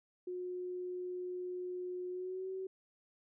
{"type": "tone with pitch glide", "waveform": "sine", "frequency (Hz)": [361.7, 378.6], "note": ["F#4", "F#4"], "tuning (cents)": [-39, 40], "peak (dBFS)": -38, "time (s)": [0.27, 2.67], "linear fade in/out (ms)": 5, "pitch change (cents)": 79, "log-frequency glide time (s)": [2.1, 2.49], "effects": []}